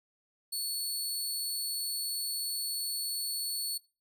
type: tone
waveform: 20% pulse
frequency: 4417 Hz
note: C#8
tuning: 7 cents flat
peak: -27 dBFS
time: 0.52-3.78 s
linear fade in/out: 10 ms
effects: noise-tail reverb RT60 0.3 s tail -19 dB re dry